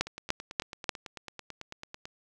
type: two click trains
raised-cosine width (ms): 0.2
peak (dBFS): -9 / -23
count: 4 / 19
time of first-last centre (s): 0.01-0.892 / 0.07-2.055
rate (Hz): 3.4 / 9.07
effects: none